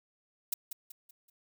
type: noise with echo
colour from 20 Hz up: violet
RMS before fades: -31 dBFS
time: 0.52-0.54 s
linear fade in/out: 5 ms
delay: 190 ms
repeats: 4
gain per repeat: -8 dB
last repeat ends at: 1.3 s
effects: none